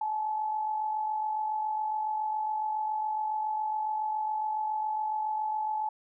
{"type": "tone with amplitude modulation", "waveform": "sine", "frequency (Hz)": 861, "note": "A5", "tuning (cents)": -38, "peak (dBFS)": -26, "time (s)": [0.01, 5.89], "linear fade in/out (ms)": 5, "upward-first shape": "sine", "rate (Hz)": 47.2, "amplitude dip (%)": 45, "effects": []}